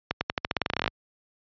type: accelerating click train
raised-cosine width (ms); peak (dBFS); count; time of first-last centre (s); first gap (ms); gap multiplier
0.3; -8; 17; 0.11-0.878; 100; 0.89
effects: high-pass 60 Hz 12 dB/octave + resampled to 11025 Hz